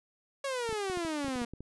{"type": "exponential sweep", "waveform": "sawtooth", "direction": "down", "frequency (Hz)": [561, 233.1], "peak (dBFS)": -28, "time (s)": [0.44, 1.45], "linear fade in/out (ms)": 5}
{"type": "clicks", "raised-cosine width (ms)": 3, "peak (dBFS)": -30, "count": 11, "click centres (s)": [0.692, 0.727, 0.899, 0.973, 1.05, 1.246, 1.282, 1.358, 1.417, 1.536, 1.606]}
{"effects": ["resampled to 24000 Hz"]}